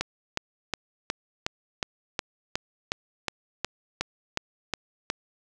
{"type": "click train", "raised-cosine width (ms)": 0.2, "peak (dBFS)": -9, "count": 15, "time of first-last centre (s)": [0.01, 5.101], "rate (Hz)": 2.75, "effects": []}